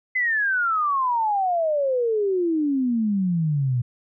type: exponential sweep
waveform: sine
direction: down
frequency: 2057 to 118.7 Hz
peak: -19 dBFS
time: 0.15-3.82 s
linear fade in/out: 10 ms
effects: none